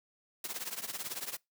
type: noise with tremolo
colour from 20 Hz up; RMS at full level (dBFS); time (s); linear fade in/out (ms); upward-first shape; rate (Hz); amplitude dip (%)
white; -36; 0.44-1.37; 2; triangle; 18; 90
effects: noise-tail reverb RT60 0.2 s tail -25 dB re dry + high-pass 150 Hz 12 dB/octave